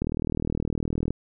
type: click train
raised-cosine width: 3 ms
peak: -14 dBFS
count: 44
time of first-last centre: 0.02-1.106 s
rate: 39.6 Hz
effects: none